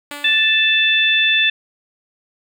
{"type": "tone with exponential decay", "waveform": "5% pulse", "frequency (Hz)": 289.6, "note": "D4", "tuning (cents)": -24, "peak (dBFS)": -15, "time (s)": [0.11, 0.8], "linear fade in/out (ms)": 2, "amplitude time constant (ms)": 150}
{"type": "harmonic tone", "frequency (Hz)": 880, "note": "A5", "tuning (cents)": 0, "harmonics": [2, 3, 4], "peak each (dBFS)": [-18, -16, -16], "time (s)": [0.24, 1.5], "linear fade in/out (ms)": 5}
{"effects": []}